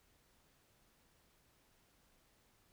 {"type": "silence", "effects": ["pink hiss -72 dBFS RMS until 2.72 s"]}